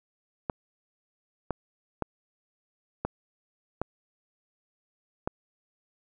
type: clicks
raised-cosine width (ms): 1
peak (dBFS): -14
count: 6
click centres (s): 0.498 / 1.507 / 2.023 / 3.05 / 3.816 / 5.275
effects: none